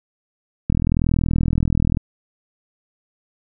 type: click train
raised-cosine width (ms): 5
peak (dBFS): -6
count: 53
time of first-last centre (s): 0.7-1.971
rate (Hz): 40.9
effects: none